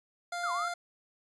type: tone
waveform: 25% pulse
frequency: 698.5 Hz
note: F5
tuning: in tune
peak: -30 dBFS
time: 0.32-0.74 s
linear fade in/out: 5 ms
type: linear two-way sweep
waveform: sine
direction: down then up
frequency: 1500 to 993 to 1433 Hz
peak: -31 dBFS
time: 0.43-0.69 s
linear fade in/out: 10 ms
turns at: 0.52 s
effects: resampled to 22050 Hz